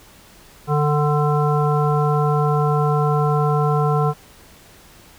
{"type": "harmonic tone", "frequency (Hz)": 148.4, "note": "D3", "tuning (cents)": 18, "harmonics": [1, 3, 5, 7, 9], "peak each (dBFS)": [-17, -22, -24, -25, -27], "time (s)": [0.67, 4.14], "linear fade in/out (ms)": 50, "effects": ["pink hiss -47 dBFS RMS until 5.18 s"]}